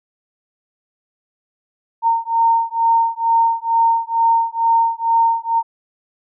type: beating tone pair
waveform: sine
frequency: 916 / 918.2 Hz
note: A#5 / A#5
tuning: -31 / -26 cents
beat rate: 2.2 Hz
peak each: -16 dBFS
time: 2.02-5.63 s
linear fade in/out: 50 ms
effects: none